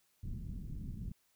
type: low-pass noise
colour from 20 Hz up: pink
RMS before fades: -42 dBFS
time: 0.23-1.12 s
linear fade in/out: 5 ms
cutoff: 210 Hz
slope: 24 dB/octave
effects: white hiss -74 dBFS RMS until 1.35 s